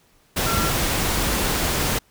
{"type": "tone in noise", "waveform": "sine", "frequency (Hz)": 1362, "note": "F6", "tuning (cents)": -44, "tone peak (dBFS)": -25, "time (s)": [0.46, 0.7], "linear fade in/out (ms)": 10, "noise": "pink", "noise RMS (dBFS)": -22, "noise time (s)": [0.36, 1.99], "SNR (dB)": -6, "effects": ["pink hiss -59 dBFS RMS until 2.1 s"]}